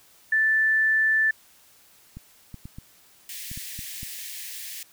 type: tone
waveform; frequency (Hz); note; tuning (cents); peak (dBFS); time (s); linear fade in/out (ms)
sine; 1760; A6; 0; -18; 0.32-1.31; 5
type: clicks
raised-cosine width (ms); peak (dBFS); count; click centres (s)
5; -26; 8; 2.17 / 2.543 / 2.655 / 2.785 / 3.515 / 3.575 / 3.791 / 4.031
type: high-pass noise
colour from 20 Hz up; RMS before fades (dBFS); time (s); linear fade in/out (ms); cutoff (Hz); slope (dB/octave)
white; -37; 3.29-4.83; 2; 1700; 96
effects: white hiss -56 dBFS RMS until 4.92 s